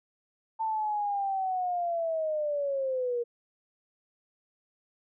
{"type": "linear sweep", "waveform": "sine", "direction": "down", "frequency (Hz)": [895, 470], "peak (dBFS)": -27, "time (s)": [0.59, 3.24], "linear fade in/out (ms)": 20, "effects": []}